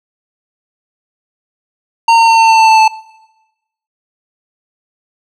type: tone with pitch steps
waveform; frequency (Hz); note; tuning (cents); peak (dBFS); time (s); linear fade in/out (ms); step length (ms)
square; 918 / 912.2 / 906.4 / 900.7 / 895 / 889.3 / 883.7 / 878.1; A#5 / A#5 / A#5 / A5 / A5 / A5 / A5 / A5; -27 / -38 / -49 / +40 / +29 / +18 / +7 / -4; -5; 2.08-2.88; 5; 100
effects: noise-tail reverb RT60 1.0 s tail -21 dB re dry + low-pass 5000 Hz 12 dB/octave